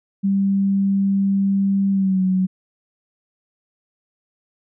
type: tone with pitch glide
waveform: sine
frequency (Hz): 196.4 to 186.56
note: G3 to F#3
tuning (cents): +4 to +15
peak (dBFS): -15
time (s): 0.23-2.47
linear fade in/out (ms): 20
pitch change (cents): -89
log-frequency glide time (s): 1.91-2.22
effects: none